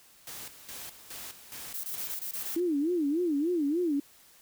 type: noise with tremolo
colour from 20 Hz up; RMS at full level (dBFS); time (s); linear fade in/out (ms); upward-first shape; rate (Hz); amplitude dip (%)
white; -42; 0.27-2.6; 2; square; 2.4; 70
type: noise bursts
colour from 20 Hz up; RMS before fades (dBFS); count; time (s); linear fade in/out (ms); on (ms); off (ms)
violet; -36; 7; 1.74-2.549; 2; 95; 24
type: tone with vibrato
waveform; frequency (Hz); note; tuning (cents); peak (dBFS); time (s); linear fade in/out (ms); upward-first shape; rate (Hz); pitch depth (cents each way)
sine; 317.8; D#4; +37; -25; 2.56-4; 5; sine; 3.4; 220
effects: white hiss -58 dBFS RMS until 4.41 s